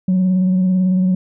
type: tone with vibrato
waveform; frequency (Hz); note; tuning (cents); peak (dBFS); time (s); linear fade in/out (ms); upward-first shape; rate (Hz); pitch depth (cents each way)
sine; 185; F#3; 0; -10; 0.08-1.15; 5; square; 18; 22
effects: tanh soft clip ceiling -10 dBFS